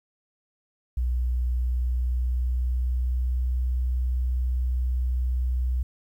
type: tone with pitch glide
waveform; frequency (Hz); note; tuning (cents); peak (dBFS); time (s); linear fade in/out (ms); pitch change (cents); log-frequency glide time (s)
sine; 61.4 to 62.44; B1 to B1; -9 to +20; -22; 0.97-5.83; 5; +29; 1.52-3.47
effects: 10-bit

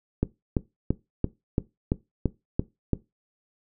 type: click train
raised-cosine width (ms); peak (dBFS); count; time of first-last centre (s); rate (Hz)
3; -9; 9; 0.23-2.933; 2.96
effects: noise-tail reverb RT60 0.2 s tail -18 dB re dry

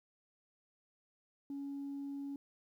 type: tone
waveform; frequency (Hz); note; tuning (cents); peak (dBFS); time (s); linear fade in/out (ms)
sine; 279.8; C#4; +16; -38; 1.5-2.36; 2
effects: tanh soft clip ceiling -37 dBFS + 12-bit

